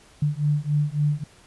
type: beating tone pair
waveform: sine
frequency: 146.1 / 149.7 Hz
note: D3 / D3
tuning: -9 / +33 cents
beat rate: 3.6 Hz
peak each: -23 dBFS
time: 0.22-1.24 s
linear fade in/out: 5 ms
effects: pink hiss -53 dBFS RMS until 1.46 s + resampled to 24000 Hz